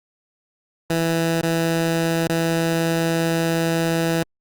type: tone with dropouts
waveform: 15% pulse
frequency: 165.2 Hz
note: E3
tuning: 4 cents sharp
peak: -12 dBFS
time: 0.9-4.23 s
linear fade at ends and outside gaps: 2 ms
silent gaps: 1.411-1.432 / 2.274-2.295 s
effects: Opus 48 kbps